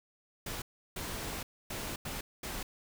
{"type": "noise bursts at uneven times", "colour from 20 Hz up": "pink", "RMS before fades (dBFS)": -39, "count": 5, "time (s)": [[0.46, 0.62], [0.96, 1.43], [1.7, 1.96], [2.05, 2.21], [2.43, 2.63]], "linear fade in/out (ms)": 5, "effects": []}